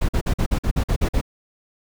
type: noise bursts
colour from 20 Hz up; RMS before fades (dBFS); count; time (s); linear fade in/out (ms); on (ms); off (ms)
brown; -19; 10; 0.01-1.213; 10; 78; 47
effects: none